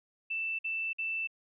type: tone bursts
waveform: sine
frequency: 2658 Hz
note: E7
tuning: 14 cents sharp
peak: -31 dBFS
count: 3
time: 0.3-1.274 s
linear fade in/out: 10 ms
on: 290 ms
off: 52 ms
effects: none